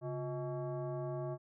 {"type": "tone with frequency modulation", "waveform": "sine", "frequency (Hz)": 137.7, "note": "C#3", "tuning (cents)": -11, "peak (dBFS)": -36, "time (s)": [0.01, 1.38], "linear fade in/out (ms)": 50, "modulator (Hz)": 495, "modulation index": 1.2, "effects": []}